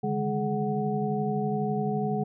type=tone cluster; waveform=sine; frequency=143.4 / 155.3 / 205.7 / 424.2 / 742 Hz; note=D3 / D#3 / G#3 / G#4 / F#5; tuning=-41 / -3 / -16 / +37 / +5 cents; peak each=-32 / -38 / -29 / -31 / -32 dBFS; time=0.03-2.24 s; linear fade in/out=10 ms; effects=none